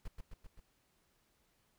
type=noise with echo; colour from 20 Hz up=brown; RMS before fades=-41 dBFS; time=0.05-0.08 s; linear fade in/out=5 ms; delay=130 ms; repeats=4; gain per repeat=-3 dB; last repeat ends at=0.6 s; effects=pink hiss -75 dBFS RMS until 1.78 s